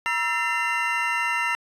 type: tone cluster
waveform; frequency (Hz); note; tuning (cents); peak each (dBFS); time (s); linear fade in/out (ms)
triangle; 954 / 1331 / 1803 / 2063 / 2758; A#5 / E6 / A6 / C7 / F7; +40 / +16 / +42 / -25 / -22; -27; 0.06-1.55; 0
effects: resampled to 32000 Hz